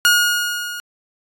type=tone with level ramp; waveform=sawtooth; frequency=1436 Hz; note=F6; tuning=48 cents sharp; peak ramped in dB=-6 to -24 dBFS; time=0.05-0.8 s; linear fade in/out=0 ms; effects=AAC 64 kbps